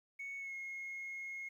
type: tone with pitch glide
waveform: sine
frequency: 2217 to 2159 Hz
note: C#7 to C#7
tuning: 0 to -46 cents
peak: -40 dBFS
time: 0.19-1.49 s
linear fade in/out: 10 ms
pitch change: -46 cents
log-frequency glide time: 0.38-0.54 s
effects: tanh soft clip ceiling -39 dBFS + 12-bit